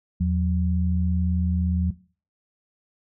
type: tone pair together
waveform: sine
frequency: 81.5 / 180.86 Hz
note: E2 / F#3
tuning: -19 / -39 cents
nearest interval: octave + major second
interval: 1380 cents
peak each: -22 dBFS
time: 0.2-1.91 s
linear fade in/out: 10 ms
effects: noise-tail reverb RT60 0.4 s tail -18 dB re dry